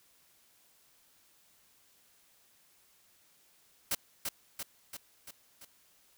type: noise with echo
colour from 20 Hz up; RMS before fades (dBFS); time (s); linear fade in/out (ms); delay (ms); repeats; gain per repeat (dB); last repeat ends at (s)
white; -31; 3.91-3.95; 5; 340; 5; -4; 5.65
effects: white hiss -66 dBFS RMS until 6.17 s